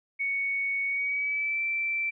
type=tone with pitch glide; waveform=sine; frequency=2225 to 2337 Hz; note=C#7 to D7; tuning=+6 to -9 cents; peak=-26 dBFS; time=0.19-2.11 s; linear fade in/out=20 ms; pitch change=+85 cents; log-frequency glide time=0.86-1.62 s; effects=none